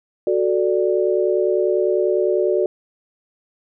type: chord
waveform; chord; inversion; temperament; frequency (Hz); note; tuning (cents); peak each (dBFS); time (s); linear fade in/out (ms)
sine; D major; first; equal; 370 / 440 / 587.3; F#4 / A4 / D5; 0 / 0 / 0; -18 / -21 / -21; 0.27-2.66; 2
effects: none